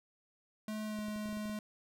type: tone with pitch glide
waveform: square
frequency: 214.8 to 211.7 Hz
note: A3 to G#3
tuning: -41 to +33 cents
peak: -38 dBFS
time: 0.68-1.59 s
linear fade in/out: 2 ms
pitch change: -26 cents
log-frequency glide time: 0.85-1.01 s
type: clicks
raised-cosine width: 3 ms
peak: -39 dBFS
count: 9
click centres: 0.989 / 1.084 / 1.161 / 1.258 / 1.29 / 1.328 / 1.371 / 1.456 / 1.496 s
effects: none